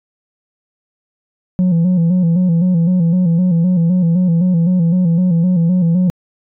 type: tone with vibrato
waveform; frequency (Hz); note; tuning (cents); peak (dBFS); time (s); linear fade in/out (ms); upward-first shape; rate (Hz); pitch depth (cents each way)
sine; 174.61; F3; 0; -7; 1.59-6.1; 0; square; 3.9; 78
effects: tanh soft clip ceiling -9 dBFS